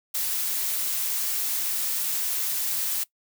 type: noise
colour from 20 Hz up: blue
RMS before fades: -27 dBFS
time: 0.14-3.04 s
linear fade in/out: 10 ms
effects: noise-tail reverb RT60 0.1 s tail -20 dB re dry